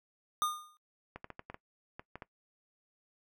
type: tone with exponential decay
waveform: square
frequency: 1218 Hz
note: D#6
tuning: 37 cents flat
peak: -27 dBFS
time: 0.42-0.77 s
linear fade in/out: 0 ms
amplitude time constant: 74 ms
type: clicks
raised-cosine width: 0.5 ms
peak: -28 dBFS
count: 9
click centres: 1.16 / 1.244 / 1.303 / 1.394 / 1.5 / 1.544 / 1.995 / 2.156 / 2.222 s
effects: noise-tail reverb RT60 0.1 s tail -19 dB re dry